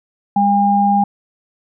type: tone pair together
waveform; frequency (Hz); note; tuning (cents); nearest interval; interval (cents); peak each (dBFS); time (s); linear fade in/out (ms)
sine; 202 / 808; G#3 / G#5; -48 / -48; 2 octaves; 2400; -15 / -12; 0.36-1.04; 5
effects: none